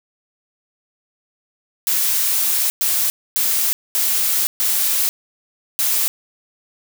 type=noise bursts at uneven times; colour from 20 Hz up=blue; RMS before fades=-18 dBFS; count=6; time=1.87-2.7 / 2.81-3.1 / 3.36-3.73 / 3.95-4.47 / 4.6-5.09 / 5.79-6.08 s; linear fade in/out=0 ms; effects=none